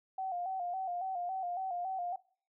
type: tone with vibrato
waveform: sine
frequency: 733 Hz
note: F#5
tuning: 16 cents flat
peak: -34 dBFS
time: 0.18-2.16 s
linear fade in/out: 5 ms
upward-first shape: square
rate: 3.6 Hz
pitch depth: 66 cents each way
effects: noise-tail reverb RT60 0.5 s tail -23 dB re dry